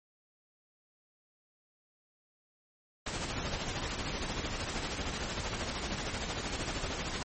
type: noise with tremolo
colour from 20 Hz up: pink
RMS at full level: -34 dBFS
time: 3.06-7.23 s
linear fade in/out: 5 ms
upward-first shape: sine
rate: 13 Hz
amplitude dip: 45%
effects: MP3 32 kbps